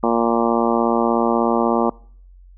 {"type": "harmonic tone", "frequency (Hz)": 116.54, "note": "A#2", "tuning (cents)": 0, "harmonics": [2, 3, 4, 5, 6, 7, 8, 9, 10], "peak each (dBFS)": [-20, -22, -23, -24, -25, -25, -26, -27, -27], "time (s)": [0.03, 1.9], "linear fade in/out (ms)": 5, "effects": ["noise-tail reverb RT60 0.6 s tail -26 dB re dry", "added 45 Hz sine -42 dBFS peak until 2.57 s"]}